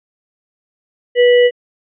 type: tone with sample-and-hold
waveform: sine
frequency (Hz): 488.2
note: B4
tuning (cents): -20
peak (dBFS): -6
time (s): 1.15-1.51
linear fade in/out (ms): 50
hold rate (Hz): 2450
effects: resampled to 8000 Hz